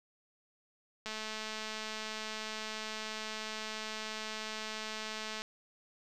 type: click train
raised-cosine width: 0.2 ms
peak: -23 dBFS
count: 947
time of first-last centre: 1.06-5.419 s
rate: 217 Hz
effects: none